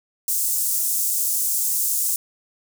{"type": "high-pass noise", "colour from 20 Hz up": "pink", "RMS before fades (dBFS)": -22, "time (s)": [0.28, 2.16], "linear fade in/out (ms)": 2, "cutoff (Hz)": 7400, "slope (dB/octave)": 24, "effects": []}